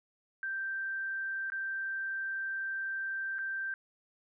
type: tone with dropouts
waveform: sine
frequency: 1568 Hz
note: G6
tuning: in tune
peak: -33 dBFS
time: 0.43-3.74 s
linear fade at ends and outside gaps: 1 ms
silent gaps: 1.501-1.52 / 3.385-3.389 s
effects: none